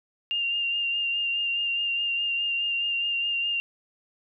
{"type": "tone with vibrato", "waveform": "sine", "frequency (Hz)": 2794, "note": "F7", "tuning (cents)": 0, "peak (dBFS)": -24, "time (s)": [0.31, 3.6], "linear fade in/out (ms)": 0, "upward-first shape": "sine", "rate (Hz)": 4.8, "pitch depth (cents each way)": 21, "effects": []}